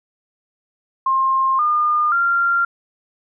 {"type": "tone with pitch steps", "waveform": "sine", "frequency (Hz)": [1062, 1212.9, 1385.2], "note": ["C6", "D#6", "F6"], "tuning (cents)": [25, -45, -15], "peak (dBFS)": -14, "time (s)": [1.06, 2.65], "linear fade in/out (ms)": 5, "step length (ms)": 530, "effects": []}